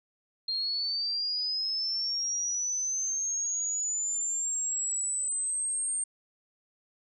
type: linear sweep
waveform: sine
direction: up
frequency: 4191 to 8700 Hz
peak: -28 dBFS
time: 0.48-6.04 s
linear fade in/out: 5 ms
effects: none